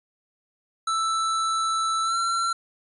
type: tone with pitch glide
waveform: square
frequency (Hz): 1322 to 1356.8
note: E6 to E6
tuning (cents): +5 to +50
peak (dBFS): -23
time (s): 0.87-2.53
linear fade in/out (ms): 5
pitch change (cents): +45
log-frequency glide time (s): 2.03-2.16
effects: resampled to 24000 Hz